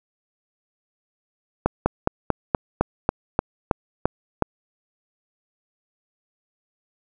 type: slowing click train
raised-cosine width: 1 ms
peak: -3 dBFS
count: 11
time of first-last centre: 1.66-4.423 s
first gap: 200 ms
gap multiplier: 1.07
effects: none